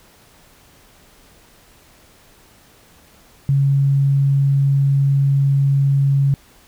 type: tone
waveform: sine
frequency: 138.59 Hz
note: C#3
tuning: in tune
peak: -12 dBFS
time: 3.49-6.34 s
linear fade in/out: 0 ms
effects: pink hiss -50 dBFS RMS until 6.67 s